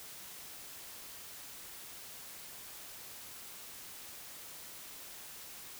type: silence
effects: white hiss -49 dBFS RMS until 5.79 s